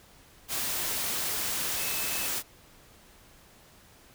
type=tone in noise; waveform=sine; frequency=2599 Hz; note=E7; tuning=25 cents flat; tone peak=-39 dBFS; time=1.75-2.3 s; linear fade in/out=50 ms; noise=white; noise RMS=-31 dBFS; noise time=0.48-2.43 s; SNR=-11 dB; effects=pink hiss -56 dBFS RMS until 4.14 s